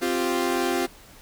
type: chord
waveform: sawtooth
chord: C suspended fourth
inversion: none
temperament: equal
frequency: 261.6 / 349.2 / 392 Hz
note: C4 / F4 / G4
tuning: 0 / 0 / 0 cents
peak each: -24 / -21 / -25 dBFS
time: 0.01-0.87 s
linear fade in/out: 20 ms
effects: pink hiss -49 dBFS RMS until 1.21 s